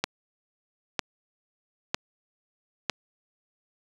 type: click train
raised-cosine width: 0.2 ms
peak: -7 dBFS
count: 4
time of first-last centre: 0.04-2.897 s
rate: 1.05 Hz
effects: high-pass 80 Hz 12 dB/octave + 7-bit